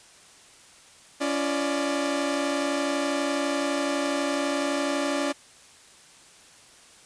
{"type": "tone cluster", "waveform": "sawtooth", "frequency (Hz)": [281, 341.5, 594], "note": ["C#4", "F4", "D5"], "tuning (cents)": [24, -39, 20], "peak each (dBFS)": [-23, -29, -25], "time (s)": [1.2, 5.33], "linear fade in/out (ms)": 20, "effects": ["white hiss -52 dBFS RMS until 7.05 s", "resampled to 22050 Hz"]}